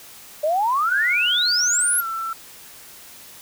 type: exponential sweep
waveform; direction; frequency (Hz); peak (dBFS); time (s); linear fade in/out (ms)
sine; up; 584 to 11840; -17; 0.43-2.01; 10
type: tone with pitch glide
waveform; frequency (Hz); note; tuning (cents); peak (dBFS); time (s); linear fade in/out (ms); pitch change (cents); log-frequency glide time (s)
sine; 1442 to 1337.7; F#6 to E6; -45 to +25; -24; 0.89-2.33; 2; -130; 1.98-2.06
effects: white hiss -43 dBFS RMS until 3.41 s